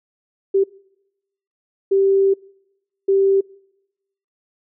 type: tone bursts at uneven times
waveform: sine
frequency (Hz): 390.4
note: G4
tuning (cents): -7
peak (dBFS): -12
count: 3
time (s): 0.54-0.64 / 1.91-2.34 / 3.08-3.41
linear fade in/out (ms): 10
effects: noise-tail reverb RT60 0.9 s tail -24 dB re dry